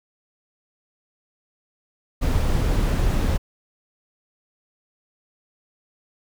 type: noise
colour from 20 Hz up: brown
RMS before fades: -20 dBFS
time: 2.21-3.38 s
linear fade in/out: 20 ms
effects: none